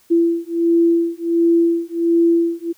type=beating tone pair; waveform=sine; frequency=336.1 / 337.5 Hz; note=E4 / E4; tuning=+34 / +41 cents; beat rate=1.4 Hz; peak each=-16 dBFS; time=0.1-2.73 s; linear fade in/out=20 ms; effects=white hiss -55 dBFS RMS until 2.77 s